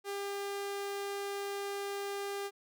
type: tone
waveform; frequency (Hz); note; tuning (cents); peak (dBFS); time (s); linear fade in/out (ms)
sawtooth; 400.2; G4; +36; -32; 0.04-2.51; 50
effects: none

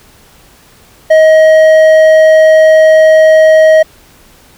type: tone with hard clipping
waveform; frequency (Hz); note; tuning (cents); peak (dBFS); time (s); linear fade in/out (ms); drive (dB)
sine; 631; D#5; +24; -3; 1.1-3.83; 10; 6
effects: pink hiss -42 dBFS RMS until 4.57 s

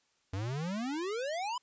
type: exponential sweep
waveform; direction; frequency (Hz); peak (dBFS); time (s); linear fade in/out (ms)
square; up; 91.3 to 1030; -34; 0.33-1.58; 5
effects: white hiss -73 dBFS RMS until 1.62 s + resampled to 16000 Hz

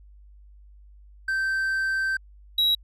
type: tone pair in turn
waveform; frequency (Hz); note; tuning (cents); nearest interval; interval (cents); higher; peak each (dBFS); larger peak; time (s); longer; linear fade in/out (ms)
triangle; 1556 / 3866; G6 / B7; -13 / -38; octave + major third; 1575; second; -21 / -17; second; 1.28-2.17 / 2.58-2.75; first; 5
effects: added 50 Hz sine -47 dBFS peak until 2.83 s + resampled to 32000 Hz

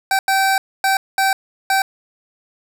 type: tone bursts at uneven times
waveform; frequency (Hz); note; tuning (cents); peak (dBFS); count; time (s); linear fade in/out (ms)
25% pulse; 774; G5; -22; -10; 5; 0.11-0.19 / 0.28-0.58 / 0.84-0.97 / 1.18-1.33 / 1.7-1.82; 2
effects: none

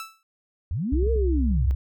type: tone with exponential decay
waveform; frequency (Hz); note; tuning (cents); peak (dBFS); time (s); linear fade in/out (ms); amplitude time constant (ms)
sawtooth; 1318.5; E6; 0; -27; 0-0.23; 1; 49
type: linear two-way sweep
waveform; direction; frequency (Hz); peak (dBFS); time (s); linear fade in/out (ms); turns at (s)
sine; up then down; 64.6 to 467.1 to 64.6; -24; 0.71-1.71; 0; 1.11
type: tone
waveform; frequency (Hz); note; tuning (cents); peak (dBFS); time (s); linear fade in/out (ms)
sine; 65.41; C2; 0; -20; 0.92-1.75; 5
type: clicks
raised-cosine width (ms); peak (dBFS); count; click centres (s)
5; -24; 5; 0.938 / 1.029 / 1.067 / 1.16 / 1.514
effects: none

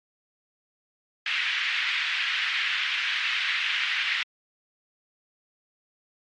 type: band-pass noise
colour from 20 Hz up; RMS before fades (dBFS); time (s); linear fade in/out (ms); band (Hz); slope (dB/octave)
pink; -27; 1.26-4.23; 2; 1800 to 3200; 24
effects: MP3 48 kbps

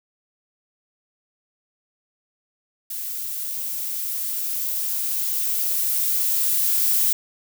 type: noise with level ramp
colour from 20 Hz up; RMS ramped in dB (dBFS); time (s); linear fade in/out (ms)
violet; -30 to -19; 2.9-7.13; 5
effects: none

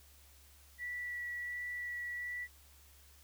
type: tone with vibrato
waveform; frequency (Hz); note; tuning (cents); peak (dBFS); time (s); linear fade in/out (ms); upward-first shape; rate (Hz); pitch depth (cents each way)
sine; 1950; B6; -23; -38; 0.78-2.48; 50; sine; 1.4; 9
effects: added 70 Hz sine -61 dBFS peak until 3.23 s + white hiss -63 dBFS RMS until 3.23 s

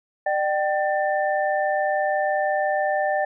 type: tone cluster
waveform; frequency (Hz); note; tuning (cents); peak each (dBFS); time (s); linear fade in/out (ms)
sine; 600 / 774 / 1785; D5 / G5 / A6; +37 / -22 / +24; -23 / -23 / -28; 0.26-3.25; 5
effects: none

